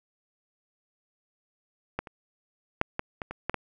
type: clicks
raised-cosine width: 0.5 ms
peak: -14 / -27 / -7 / -13 / -18 / -21 / -12 / -14 dBFS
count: 8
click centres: 1.99 / 2.072 / 2.814 / 2.994 / 3.218 / 3.31 / 3.496 / 3.543 s
effects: none

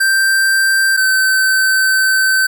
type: tone pair in turn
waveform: square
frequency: 1568 / 1538.4 Hz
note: G6 / G6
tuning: 0 / -33 cents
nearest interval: unison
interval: 33 cents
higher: first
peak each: -11 dBFS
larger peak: neither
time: 0-0.97 / 0.97-2.47 s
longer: second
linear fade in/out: 10 ms
effects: none

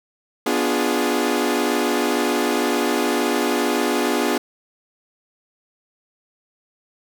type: chord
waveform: sawtooth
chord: B diminished seventh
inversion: none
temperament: equal with one note detuned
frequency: 246.9 / 293.7 / 353.3 / 415.3 Hz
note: B3 / D4 / F4 / Ab4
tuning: 0 / 0 / +20 / 0 cents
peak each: -20 dBFS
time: 0.46-4.38 s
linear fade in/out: 5 ms
effects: none

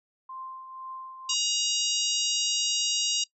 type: tone with tremolo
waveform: sine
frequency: 1046.5 Hz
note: C6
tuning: in tune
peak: -36 dBFS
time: 0.29-1.34 s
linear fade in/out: 5 ms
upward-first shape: triangle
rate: 2 Hz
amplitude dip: 55%
type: harmonic tone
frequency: 949 Hz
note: A#5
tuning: 31 cents sharp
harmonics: 3 / 4 / 5 / 6 / 7 / 8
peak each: -30 / -32 / -32 / -33 / -33 / -34 dBFS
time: 1.29-3.24 s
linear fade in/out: 5 ms
effects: noise-tail reverb RT60 0.1 s tail -20 dB re dry

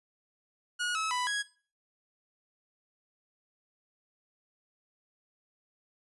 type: tone with pitch steps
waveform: sawtooth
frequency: 1449 / 1294 / 992 / 1659 Hz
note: F#6 / E6 / B5 / G#6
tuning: -37 / -32 / +7 / -2 cents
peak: -26 dBFS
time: 0.79-1.43 s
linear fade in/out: 20 ms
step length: 160 ms
effects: noise-tail reverb RT60 0.4 s tail -18 dB re dry + resampled to 24000 Hz

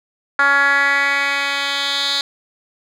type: tone with band-pass filter sweep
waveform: 10% pulse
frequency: 280.5 Hz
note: C#4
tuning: 21 cents sharp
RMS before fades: -17 dBFS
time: 0.39-2.21 s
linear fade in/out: 2 ms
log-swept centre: 1500 to 3900 Hz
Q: 3.6
effects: none

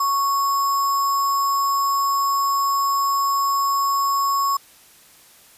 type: tone with sample-and-hold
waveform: sine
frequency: 1108.7 Hz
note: C#6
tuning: in tune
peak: -17 dBFS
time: 0-4.57 s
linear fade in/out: 5 ms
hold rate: 6300 Hz
effects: white hiss -50 dBFS RMS until 5.57 s + resampled to 32000 Hz

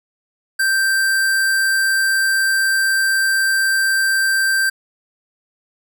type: tone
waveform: square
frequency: 1568 Hz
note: G6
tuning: in tune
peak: -15 dBFS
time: 0.59-4.7 s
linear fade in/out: 10 ms
effects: none

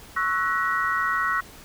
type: chord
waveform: sine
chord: F# dominant seventh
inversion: second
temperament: equal with one note detuned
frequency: 1108.7 / 1318.5 / 1480 / 1904.9 Hz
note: C#6 / E6 / F#6 / A#6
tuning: 0 / 0 / 0 / +37 cents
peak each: -27 dBFS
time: 0.16-1.41 s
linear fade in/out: 10 ms
effects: pink hiss -46 dBFS RMS until 1.64 s

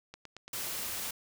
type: click train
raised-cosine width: 0.2 ms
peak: -28 dBFS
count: 4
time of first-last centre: 0.14-0.48 s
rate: 8.83 Hz
type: noise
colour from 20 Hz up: white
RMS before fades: -37 dBFS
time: 0.53-1.11 s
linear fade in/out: 5 ms
effects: none

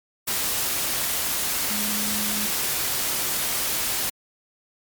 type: tone in noise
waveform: sine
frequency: 210.4 Hz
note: G#3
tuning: 23 cents sharp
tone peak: -31 dBFS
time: 1.7-2.47 s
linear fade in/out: 10 ms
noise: white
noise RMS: -25 dBFS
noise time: 0.27-4.1 s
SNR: -9 dB
effects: MP3 96 kbps

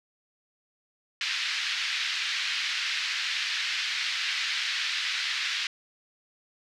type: band-pass noise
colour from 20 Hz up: pink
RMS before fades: -30 dBFS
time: 1.21-5.67 s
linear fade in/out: 2 ms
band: 1800 to 4800 Hz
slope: 24 dB/octave
effects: none

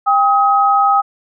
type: tone pair together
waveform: sine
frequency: 797.5 / 1266 Hz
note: G5 / D#6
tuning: +30 / +30 cents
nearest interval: minor sixth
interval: 800 cents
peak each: -12 dBFS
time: 0.06-1.02 s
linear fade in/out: 20 ms
effects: none

